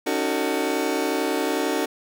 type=chord; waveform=30% pulse; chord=D# half-diminished seventh; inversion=third; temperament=just; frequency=280 / 311.1 / 373.4 / 448 Hz; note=C#4 / D#4 / F#4 / A4; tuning=+18 / 0 / +16 / +31 cents; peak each=-25 dBFS; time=0.06-1.86 s; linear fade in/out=10 ms; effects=none